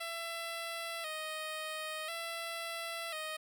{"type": "tone with vibrato", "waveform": "10% pulse", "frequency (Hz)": 646, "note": "E5", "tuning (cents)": -35, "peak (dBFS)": -30, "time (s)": [0, 3.37], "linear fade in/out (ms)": 10, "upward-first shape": "square", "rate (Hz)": 0.48, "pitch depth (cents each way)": 62, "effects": []}